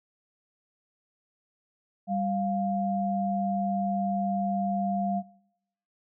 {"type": "tone pair together", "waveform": "sine", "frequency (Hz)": [196.43, 700], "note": ["G3", "F5"], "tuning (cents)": [4, 4], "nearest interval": "octave + minor seventh", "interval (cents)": 2200, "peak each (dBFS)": -28, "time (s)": [2.07, 5.23], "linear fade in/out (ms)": 50, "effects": ["noise-tail reverb RT60 0.8 s tail -21 dB re dry"]}